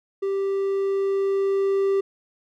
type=tone with level ramp; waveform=triangle; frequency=392 Hz; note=G4; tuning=in tune; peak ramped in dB=-20 to -16 dBFS; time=0.22-2.01 s; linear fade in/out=10 ms; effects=none